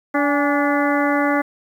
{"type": "harmonic tone with a mistuned harmonic", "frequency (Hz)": 288.9, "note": "D4", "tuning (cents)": -28, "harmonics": [1, 2, 3, 4, 5, 6, 7], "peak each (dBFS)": [-19, -22, -24, -25, -26, -27, -27], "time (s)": [0.14, 1.42], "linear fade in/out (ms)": 10, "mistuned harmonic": 3, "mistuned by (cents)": -67, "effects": ["8-bit"]}